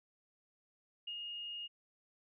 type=tone with ADSR envelope; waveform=sine; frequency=2852 Hz; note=F7; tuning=36 cents sharp; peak=-39 dBFS; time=1.07-1.68 s; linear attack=8 ms; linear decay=72 ms; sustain=-2 dB; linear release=25 ms; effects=none